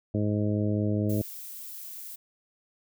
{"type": "harmonic tone", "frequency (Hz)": 104.6, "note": "G#2", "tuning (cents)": 13, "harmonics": [1, 2, 3, 4, 5, 6], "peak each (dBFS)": [-27, -29, -31, -36, -37, -38], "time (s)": [0.14, 1.22], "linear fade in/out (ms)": 5}
{"type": "noise", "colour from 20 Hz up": "violet", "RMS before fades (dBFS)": -41, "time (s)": [1.09, 2.16], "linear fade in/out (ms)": 10}
{"effects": []}